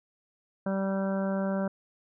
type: harmonic tone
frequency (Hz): 193.9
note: G3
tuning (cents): -19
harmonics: 1 / 2 / 3 / 4 / 5 / 6 / 7 / 8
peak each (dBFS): -28 / -39 / -32 / -43 / -42 / -49 / -43 / -44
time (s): 0.66-1.68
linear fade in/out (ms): 5
effects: none